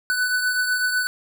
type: beating tone pair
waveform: square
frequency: 1494 / 1502 Hz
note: F#6 / F#6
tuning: +16 / +26 cents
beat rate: 8 Hz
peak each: -21 / -30 dBFS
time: 0.1-1.07 s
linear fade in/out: 0 ms
effects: none

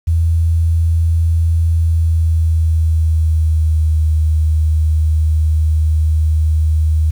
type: tone with pitch glide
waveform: sine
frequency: 82.41 to 78.14 Hz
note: E2 to D#2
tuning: 0 to +8 cents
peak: -10 dBFS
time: 0.07-7.11 s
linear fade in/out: 10 ms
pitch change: -92 cents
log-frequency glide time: 1.67-4.04 s
effects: 7-bit

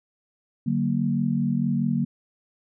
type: chord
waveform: sine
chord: D augmented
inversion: none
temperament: equal with one note detuned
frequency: 146.83 / 188.34 / 233.1 Hz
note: D3 / F#3 / A#3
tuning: 0 / +31 / 0 cents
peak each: -26 / -26 / -24 dBFS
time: 0.66-2.05 s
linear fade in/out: 10 ms
effects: none

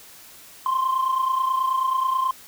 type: tone pair together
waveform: sine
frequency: 1041.7 / 1071 Hz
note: C6 / C6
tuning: -8 / +40 cents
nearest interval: unison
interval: 48 cents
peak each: -19 / -24 dBFS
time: 0.66-2.31 s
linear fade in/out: 2 ms
effects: tanh soft clip ceiling -16 dBFS + white hiss -46 dBFS RMS until 2.47 s

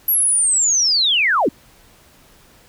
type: linear sweep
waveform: sine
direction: down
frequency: 11800 to 196 Hz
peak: -13 dBFS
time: 0.08-1.49 s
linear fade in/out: 5 ms
effects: pink hiss -50 dBFS RMS until 2.68 s

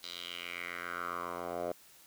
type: tone with band-pass filter sweep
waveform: 10% pulse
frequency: 87.31 Hz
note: F2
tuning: in tune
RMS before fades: -40 dBFS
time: 0.03-1.72 s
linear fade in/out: 5 ms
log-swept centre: 4200 to 610 Hz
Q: 3.8
effects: white hiss -59 dBFS RMS until 2.06 s

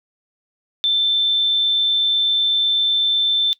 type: tone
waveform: sine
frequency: 3546 Hz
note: A7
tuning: 13 cents sharp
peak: -14 dBFS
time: 0.84-3.53 s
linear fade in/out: 0 ms
effects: noise-tail reverb RT60 0.1 s tail -19 dB re dry

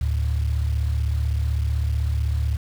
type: tone pair together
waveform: sine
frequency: 73.42 / 109.28 Hz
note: D2 / A2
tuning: 0 / -11 cents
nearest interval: perfect fifth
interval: 689 cents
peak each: -20 / -25 dBFS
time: 0.01-2.57 s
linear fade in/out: 5 ms
effects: tanh soft clip ceiling -12 dBFS + 7-bit

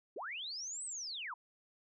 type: linear two-way sweep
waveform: sine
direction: up then down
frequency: 298.1 to 8330 to 876 Hz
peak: -40 dBFS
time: 0.16-1.34 s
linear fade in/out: 5 ms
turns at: 0.85 s
effects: none

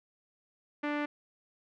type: tone with low-pass filter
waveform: sawtooth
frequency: 294.1 Hz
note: D4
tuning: 3 cents sharp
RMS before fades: -33 dBFS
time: 0.83-1.06 s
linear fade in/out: 10 ms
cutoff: 2100 Hz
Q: 1.9
effects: none

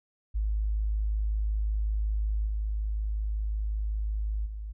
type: tone with level steps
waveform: sine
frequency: 52.7 Hz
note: G#1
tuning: 26 cents sharp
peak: -25 / -27 / -34 dBFS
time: 0.34-4.73 s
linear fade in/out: 20 ms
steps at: 2.46 / 4.45 s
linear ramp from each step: 20 ms
effects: none

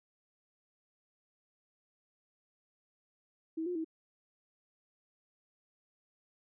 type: tone with pitch steps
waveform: sine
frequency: 322.5 / 356.3 / 321.9 Hz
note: E4 / F4 / E4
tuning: -38 / +35 / -41 cents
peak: -33 dBFS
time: 3.57-3.846 s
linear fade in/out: 10 ms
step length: 92 ms
effects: none

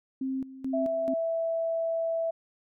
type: tone with tremolo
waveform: sine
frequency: 264.7 Hz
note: C4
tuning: 20 cents sharp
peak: -28 dBFS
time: 0.21-1.14 s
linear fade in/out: 5 ms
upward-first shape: square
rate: 2.3 Hz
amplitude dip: 80%
type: tone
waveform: sine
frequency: 659.3 Hz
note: E5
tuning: in tune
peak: -26 dBFS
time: 0.73-2.31 s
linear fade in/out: 10 ms
effects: none

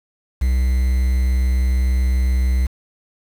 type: tone with quantisation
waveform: triangle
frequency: 63.5 Hz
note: B1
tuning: 49 cents sharp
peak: -12 dBFS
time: 0.41-2.67 s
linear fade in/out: 10 ms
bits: 6
effects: none

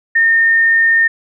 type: tone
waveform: sine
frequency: 1824 Hz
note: A#6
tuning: 38 cents flat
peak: -8 dBFS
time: 0.15-1.08 s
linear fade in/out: 10 ms
effects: none

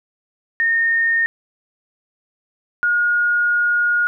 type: tone pair in turn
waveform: sine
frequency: 1834 / 1434.8 Hz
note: A#6 / F6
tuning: -29 / +46 cents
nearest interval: major third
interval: 425 cents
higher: first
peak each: -14 dBFS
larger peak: neither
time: 0.6-1.26 / 2.83-4.07 s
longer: second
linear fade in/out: 0 ms
effects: none

